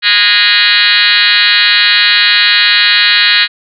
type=tone with frequency modulation; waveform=sine; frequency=2887 Hz; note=F#7; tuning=43 cents flat; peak=-5 dBFS; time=0.02-3.48 s; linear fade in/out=50 ms; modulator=206 Hz; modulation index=6.7; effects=none